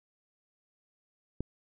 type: click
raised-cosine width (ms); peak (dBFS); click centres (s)
3; -20; 1.406
effects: none